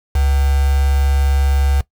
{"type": "tone with quantisation", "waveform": "sine", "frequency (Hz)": 69.3, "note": "C#2", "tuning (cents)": 0, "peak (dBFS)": -12, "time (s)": [0.15, 1.81], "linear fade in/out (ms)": 5, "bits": 4, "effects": ["noise-tail reverb RT60 0.1 s tail -19 dB re dry"]}